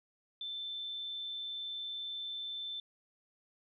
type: tone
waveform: sine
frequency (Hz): 3539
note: A7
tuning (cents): +9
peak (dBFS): -38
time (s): 0.41-2.8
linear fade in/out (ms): 2
effects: none